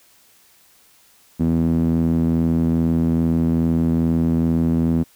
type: tone with band-pass filter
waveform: sawtooth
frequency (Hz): 82.41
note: E2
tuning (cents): 0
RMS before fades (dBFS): -18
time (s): 1.39-5.04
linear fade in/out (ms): 20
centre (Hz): 220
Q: 3.4
effects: white hiss -54 dBFS RMS until 5.15 s